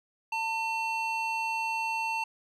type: tone with band-pass filter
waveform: square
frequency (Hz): 900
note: A5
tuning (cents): +39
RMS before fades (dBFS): -31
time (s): 0.32-2.24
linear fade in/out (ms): 5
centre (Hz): 2000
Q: 3
effects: none